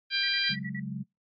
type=harmonic tone; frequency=794 Hz; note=G5; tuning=22 cents sharp; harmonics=2 / 3 / 4 / 5 / 6; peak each=-32 / -32 / -32 / -32 / -32 dBFS; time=0.1-0.56 s; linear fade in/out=50 ms
type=tone bursts; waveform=sine; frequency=1943 Hz; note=B6; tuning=29 cents flat; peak=-37 dBFS; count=6; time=0.23-0.798 s; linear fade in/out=5 ms; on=53 ms; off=50 ms
type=chord; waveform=sine; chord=C# suspended fourth; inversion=none; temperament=just; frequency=138.59 / 184.79 / 207.9 Hz; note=C#3 / F#3 / G#3; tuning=0 / -2 / +2 cents; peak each=-37 dBFS; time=0.49-1.04 s; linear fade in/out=20 ms
effects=noise-tail reverb RT60 0.2 s tail -26 dB re dry + AAC 32 kbps